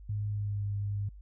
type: tone with pitch glide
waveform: sine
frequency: 103.83 to 101.52 Hz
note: G#2 to G#2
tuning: 0 to -39 cents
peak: -30 dBFS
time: 0.09-1.09 s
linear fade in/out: 5 ms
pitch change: -39 cents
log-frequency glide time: 0.31-0.59 s
effects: added 50 Hz sine -46 dBFS peak until 1.21 s